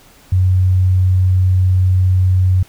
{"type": "tone", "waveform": "sine", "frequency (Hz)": 92.5, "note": "F#2", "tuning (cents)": 0, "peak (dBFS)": -9, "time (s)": [0.32, 2.63], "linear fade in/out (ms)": 5, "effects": ["pink hiss -46 dBFS RMS until 2.68 s"]}